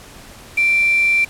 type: tone with quantisation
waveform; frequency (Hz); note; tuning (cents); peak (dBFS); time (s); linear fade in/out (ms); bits
sine; 2352; D7; +2; -12; 0.57-1.25; 10; 5
effects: pink hiss -40 dBFS RMS until 1.29 s + low-pass 12000 Hz 12 dB/octave